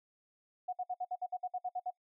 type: tone bursts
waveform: sine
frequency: 730 Hz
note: F#5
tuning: 24 cents flat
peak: -33 dBFS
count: 12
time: 0.68-1.906 s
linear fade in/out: 10 ms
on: 49 ms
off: 58 ms
effects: noise-tail reverb RT60 0.1 s tail -22 dB re dry